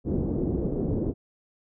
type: low-pass noise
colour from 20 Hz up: white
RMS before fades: -27 dBFS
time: 0.04-1.14 s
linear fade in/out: 50 ms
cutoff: 390 Hz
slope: 24 dB/octave
effects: none